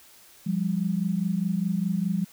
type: tone pair together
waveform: sine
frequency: 174.61 / 199.48 Hz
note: F3 / G3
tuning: 0 / +30 cents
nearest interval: major second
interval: 230 cents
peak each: -26 dBFS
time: 0.46-2.25 s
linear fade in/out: 10 ms
effects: white hiss -53 dBFS RMS until 2.32 s